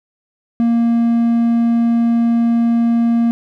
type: tone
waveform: triangle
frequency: 233.1 Hz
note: A#3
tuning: in tune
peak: -9 dBFS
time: 0.6-3.31 s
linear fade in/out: 0 ms
effects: none